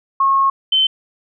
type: tone pair in turn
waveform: sine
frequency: 1088 / 3077 Hz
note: C#6 / G7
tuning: -33 / -33 cents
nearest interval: octave + tritone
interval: 1800 cents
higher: second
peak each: -11 dBFS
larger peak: neither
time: 0.2-0.5 / 0.72-0.87 s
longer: first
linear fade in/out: 5 ms
effects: none